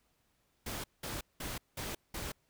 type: noise bursts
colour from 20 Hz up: pink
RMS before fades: -40 dBFS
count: 5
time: 0.66-2.32 s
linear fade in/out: 5 ms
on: 180 ms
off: 190 ms
effects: pink hiss -75 dBFS RMS until 2.49 s